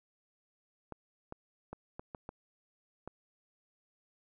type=clicks; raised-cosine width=1 ms; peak=-28 dBFS; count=7; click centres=0.923 / 1.324 / 1.73 / 1.995 / 2.148 / 2.291 / 3.076 s; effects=none